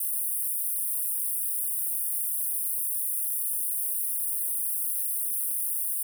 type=high-pass noise; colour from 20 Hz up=pink; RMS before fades=-29 dBFS; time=0-6.03 s; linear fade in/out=5 ms; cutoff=9100 Hz; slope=96 dB/octave; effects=none